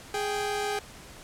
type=tone pair together; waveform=sawtooth; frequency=415.3 / 784 Hz; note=G#4 / G5; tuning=0 / 0 cents; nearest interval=major seventh; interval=1100 cents; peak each=-26 / -28 dBFS; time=0.14-0.79 s; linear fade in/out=2 ms; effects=pink hiss -47 dBFS RMS until 1.23 s + low-pass 11000 Hz 12 dB/octave